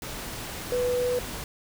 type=tone in noise; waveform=sine; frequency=493.9 Hz; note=B4; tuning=in tune; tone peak=-23 dBFS; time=0.72-1.19 s; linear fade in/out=2 ms; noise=pink; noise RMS=-36 dBFS; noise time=0.02-1.44 s; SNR=+10 dB; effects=none